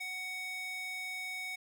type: tone with high-pass filter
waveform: square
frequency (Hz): 745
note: F#5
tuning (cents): +12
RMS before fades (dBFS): -40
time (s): 0-1.56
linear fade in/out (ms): 10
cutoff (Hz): 1800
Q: 8.9
effects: none